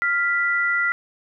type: tone pair together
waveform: sine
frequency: 1396.9 / 1975.5 Hz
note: F6 / B6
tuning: 0 / 0 cents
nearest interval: tritone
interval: 600 cents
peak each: -21 dBFS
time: 0.02-0.92 s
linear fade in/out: 0 ms
effects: none